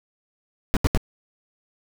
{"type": "noise bursts", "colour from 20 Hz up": "brown", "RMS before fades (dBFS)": -17, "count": 3, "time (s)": [0.74, 0.975], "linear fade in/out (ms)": 0, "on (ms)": 27, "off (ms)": 77, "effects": []}